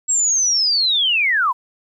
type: linear sweep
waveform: sine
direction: down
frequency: 7700 to 932.3 Hz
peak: -14 dBFS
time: 0.08-1.53 s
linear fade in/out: 20 ms
effects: 9-bit